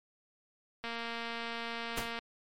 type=click train; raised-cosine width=0.3 ms; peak=-23 dBFS; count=314; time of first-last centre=0.84-2.189 s; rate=232 Hz
type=noise with exponential decay; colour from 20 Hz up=pink; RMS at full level=-32 dBFS; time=1.97-2.15 s; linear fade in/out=5 ms; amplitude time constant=38 ms
effects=MP3 64 kbps